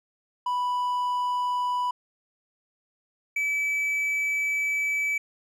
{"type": "tone pair in turn", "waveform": "triangle", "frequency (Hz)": [987.8, 2300], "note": ["B5", "D7"], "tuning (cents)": [0, -37], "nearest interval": "octave + minor third", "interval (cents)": 1463, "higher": "second", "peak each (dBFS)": -22, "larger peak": "neither", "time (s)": [[0.46, 1.91], [3.36, 5.18]], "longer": "second", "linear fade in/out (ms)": 5, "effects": []}